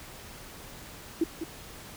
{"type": "tone with echo", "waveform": "sine", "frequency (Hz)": 329.6, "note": "E4", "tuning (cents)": 0, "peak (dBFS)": -21, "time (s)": [1.21, 1.24], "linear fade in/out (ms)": 5, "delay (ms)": 200, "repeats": 1, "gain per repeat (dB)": -9, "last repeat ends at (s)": 1.44, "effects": ["pink hiss -46 dBFS RMS until 1.96 s"]}